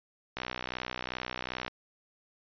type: click train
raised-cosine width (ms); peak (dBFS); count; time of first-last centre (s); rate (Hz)
0.3; -18; 83; 0.37-1.68; 62.6
effects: resampled to 11025 Hz